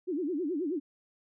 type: tone with vibrato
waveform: sine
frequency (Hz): 324.2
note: E4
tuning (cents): -29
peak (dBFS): -29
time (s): 0.07-0.8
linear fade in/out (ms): 20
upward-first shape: sine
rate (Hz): 9.4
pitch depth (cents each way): 260
effects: none